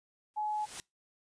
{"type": "noise with exponential growth", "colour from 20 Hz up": "white", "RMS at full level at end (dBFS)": -39, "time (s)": [0.34, 0.8], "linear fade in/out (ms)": 0, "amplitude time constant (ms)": 100}
{"type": "tone", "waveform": "sine", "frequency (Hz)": 848, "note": "G#5", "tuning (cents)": 36, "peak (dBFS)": -31, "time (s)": [0.36, 0.66], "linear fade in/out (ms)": 20}
{"effects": ["noise-tail reverb RT60 0.2 s tail -24 dB re dry", "resampled to 22050 Hz"]}